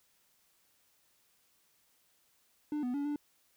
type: tone with pitch steps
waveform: triangle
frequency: 298 / 247.5 / 285.2 / 293.1 Hz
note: D4 / B3 / C#4 / D4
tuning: +25 / +4 / +49 / -3 cents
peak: -30 dBFS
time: 2.72-3.16 s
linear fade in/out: 2 ms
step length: 110 ms
effects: white hiss -71 dBFS RMS until 3.56 s